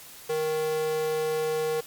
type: tone with high-pass filter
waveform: square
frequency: 156.1 Hz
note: D#3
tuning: 6 cents sharp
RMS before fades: -27 dBFS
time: 0.29-1.81 s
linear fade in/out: 10 ms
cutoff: 430 Hz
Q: 3.5
effects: white hiss -46 dBFS RMS until 1.86 s + MP3 96 kbps